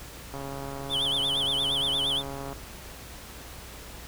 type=click train; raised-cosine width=1 ms; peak=-24 dBFS; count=303; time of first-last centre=0.34-2.528 s; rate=138 Hz
type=tone with vibrato; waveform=triangle; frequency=3266 Hz; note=G#7; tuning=30 cents flat; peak=-23 dBFS; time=0.89-2.23 s; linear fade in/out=50 ms; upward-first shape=sine; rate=8.6 Hz; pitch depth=160 cents each way
effects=added 60 Hz sine -47 dBFS peak until 4.07 s + pink hiss -44 dBFS RMS until 4.07 s